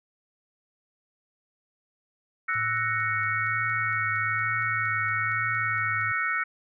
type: chord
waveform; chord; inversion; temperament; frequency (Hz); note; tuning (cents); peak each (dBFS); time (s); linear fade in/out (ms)
sine; F# dominant seventh; third; equal; 1318.5 / 1480 / 1864.7 / 2217; E6 / F#6 / A#6 / C#7; 0 / 0 / 0 / 0; -30; 2.48-6.44; 10
type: click train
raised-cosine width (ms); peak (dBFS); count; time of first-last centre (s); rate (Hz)
0.2; -38; 16; 2.54-6.012; 4.32
type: tone with vibrato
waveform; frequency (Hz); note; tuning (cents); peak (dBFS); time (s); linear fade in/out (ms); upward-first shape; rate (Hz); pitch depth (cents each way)
sine; 110; A2; 0; -36; 2.55-6.12; 5; triangle; 1.1; 58
effects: none